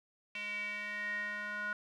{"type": "tone with band-pass filter sweep", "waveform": "square", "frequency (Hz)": 207.7, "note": "G#3", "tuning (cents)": 0, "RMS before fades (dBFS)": -39, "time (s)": [0.35, 1.73], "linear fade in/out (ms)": 2, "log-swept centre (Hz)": [2500, 1500], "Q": 8.8, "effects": []}